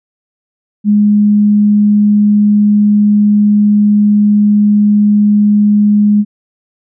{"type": "tone", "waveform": "sine", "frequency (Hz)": 207.7, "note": "G#3", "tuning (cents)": 0, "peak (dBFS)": -5, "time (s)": [0.84, 6.25], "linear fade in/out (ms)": 50, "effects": []}